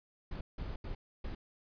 brown noise bursts at uneven times, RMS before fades -40 dBFS, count 4, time 0.31-0.41 / 0.58-0.76 / 0.84-0.95 / 1.24-1.35 s, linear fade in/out 5 ms, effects resampled to 11025 Hz

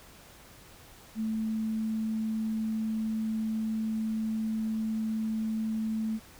sine tone, 220 Hz, A3, in tune, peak -28 dBFS, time 1.15-6.2 s, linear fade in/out 50 ms, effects pink hiss -53 dBFS RMS until 6.39 s

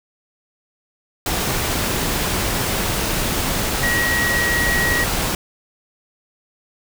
sine tone in noise, 1907 Hz, A#6, 39 cents sharp, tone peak -18 dBFS, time 3.83-5.04 s, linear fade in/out 2 ms, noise pink, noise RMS -21 dBFS, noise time 1.26-5.35 s, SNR 0 dB, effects none

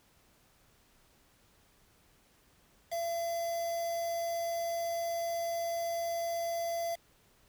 triangle tone with quantisation, 677 Hz, E5, 46 cents sharp, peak -30 dBFS, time 2.91-6.96 s, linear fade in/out 20 ms, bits 7, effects pink hiss -66 dBFS RMS until 7.48 s

